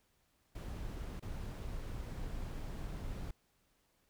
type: noise with dropouts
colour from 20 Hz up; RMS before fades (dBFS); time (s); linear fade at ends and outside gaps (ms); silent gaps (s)
brown; -42; 0.55-3.31; 5; 1.197-1.224
effects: pink hiss -75 dBFS RMS until 4.09 s